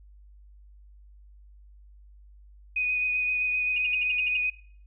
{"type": "tone with vibrato", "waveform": "sine", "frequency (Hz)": 2489, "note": "D#7", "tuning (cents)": 0, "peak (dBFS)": -24, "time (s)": [2.76, 4.5], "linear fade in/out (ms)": 5, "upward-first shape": "triangle", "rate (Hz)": 7.7, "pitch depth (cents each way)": 18}
{"type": "tone bursts", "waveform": "sine", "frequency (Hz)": 2806, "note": "F7", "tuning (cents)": 8, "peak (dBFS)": -27, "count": 8, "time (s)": [3.76, 4.371], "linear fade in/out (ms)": 5, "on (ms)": 23, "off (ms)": 61}
{"effects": ["noise-tail reverb RT60 0.6 s tail -22 dB re dry", "added 50 Hz sine -49 dBFS peak until 4.86 s"]}